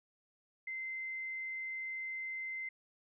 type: tone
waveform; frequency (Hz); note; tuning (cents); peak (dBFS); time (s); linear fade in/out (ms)
sine; 2073; C7; -17; -38; 0.67-2.69; 5
effects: none